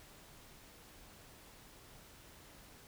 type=silence; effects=pink hiss -58 dBFS RMS until 2.87 s